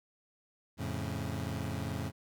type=chord; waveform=25% pulse; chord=F augmented; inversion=none; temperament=equal; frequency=87.31 / 110 / 138.59 Hz; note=F2 / A2 / C#3; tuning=0 / 0 / 0 cents; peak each=-35 / -35 / -36 dBFS; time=0.77-2.12 s; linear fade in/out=50 ms; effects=none